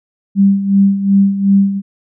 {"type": "tone with tremolo", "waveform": "sine", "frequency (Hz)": 197.3, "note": "G3", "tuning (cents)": 11, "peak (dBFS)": -5, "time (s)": [0.35, 1.82], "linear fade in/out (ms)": 50, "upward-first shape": "sine", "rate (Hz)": 2.7, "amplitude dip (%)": 70, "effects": []}